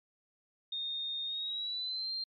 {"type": "tone with pitch glide", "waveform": "sine", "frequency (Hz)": [3678, 4176], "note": ["A#7", "C8"], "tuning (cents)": [-24, -4], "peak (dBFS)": -34, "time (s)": [0.72, 2.24], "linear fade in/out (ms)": 5, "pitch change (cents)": 220, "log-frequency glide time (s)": [1.25, 2.12], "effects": ["MP3 96 kbps"]}